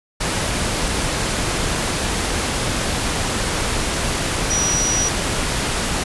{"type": "tone in noise", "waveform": "sine", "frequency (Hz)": 5820, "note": "F#8", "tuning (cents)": -29, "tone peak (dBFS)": -18, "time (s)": [4.5, 5.09], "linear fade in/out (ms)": 10, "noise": "pink", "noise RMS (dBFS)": -21, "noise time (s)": [0.2, 6.04], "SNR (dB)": 0, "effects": ["resampled to 24000 Hz"]}